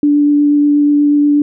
sine tone with vibrato, 291.7 Hz, D4, 12 cents flat, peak -7 dBFS, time 0.03-1.42 s, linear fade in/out 2 ms, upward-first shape triangle, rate 8.3 Hz, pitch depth 10 cents each way, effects none

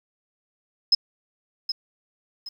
sine tone with echo, 5130 Hz, E8, 48 cents flat, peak -13 dBFS, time 0.92-0.95 s, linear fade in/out 5 ms, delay 770 ms, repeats 2, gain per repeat -10 dB, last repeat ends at 2.49 s, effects 9-bit

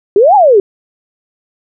sine exponential two-way sweep, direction up then down, 375.9 to 864 to 375.9 Hz, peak -3 dBFS, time 0.16-0.6 s, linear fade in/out 2 ms, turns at 0.35 s, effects none

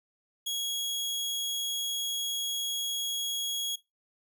sawtooth tone, 3319 Hz, G#7, 2 cents flat, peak -27 dBFS, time 0.46-3.76 s, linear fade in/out 10 ms, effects noise-tail reverb RT60 0.2 s tail -18 dB re dry

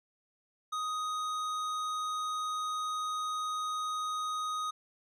sine tone with hard clipping, 1249 Hz, D#6, 6 cents sharp, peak -34 dBFS, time 0.72-4.71 s, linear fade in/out 10 ms, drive 12 dB, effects none

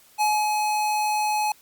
square tone with ADSR envelope, 847 Hz, G#5, 34 cents sharp, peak -19 dBFS, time 0.18-1.52 s, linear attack 33 ms, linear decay 260 ms, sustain -3 dB, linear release 3 ms, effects white hiss -55 dBFS RMS until 1.61 s + Opus 48 kbps

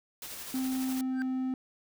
white noise with tremolo, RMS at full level -41 dBFS, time 0.22-1.01 s, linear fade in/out 2 ms, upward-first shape square, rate 12 Hz, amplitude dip 25%
triangle tone with pitch glide, 260.5 to 259 Hz, C4 to C4, -7 to -17 cents, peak -27 dBFS, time 0.54-1.54 s, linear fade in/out 2 ms, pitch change -10 cents, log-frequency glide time 0.83-1.25 s
triangle tone with exponential growth, 1568 Hz, G6, in tune, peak -31 dBFS, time 1.1-1.22 s, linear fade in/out 0 ms, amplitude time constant 26 ms
effects none

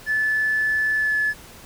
triangle tone with pitch glide, 1738 to 1721 Hz, A6 to A6, -22 to -39 cents, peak -15 dBFS, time 0.06-1.34 s, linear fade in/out 50 ms, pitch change -17 cents, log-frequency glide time 0.96-1.15 s, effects tanh soft clip ceiling -16 dBFS + pink hiss -44 dBFS RMS until 1.65 s

